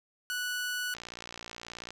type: tone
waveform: sawtooth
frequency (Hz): 1477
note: F#6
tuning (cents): -3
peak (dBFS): -28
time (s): 0.3-0.94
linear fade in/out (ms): 0
type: click train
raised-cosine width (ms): 0.2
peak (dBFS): -24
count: 57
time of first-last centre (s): 0.95-1.906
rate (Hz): 58.6
effects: none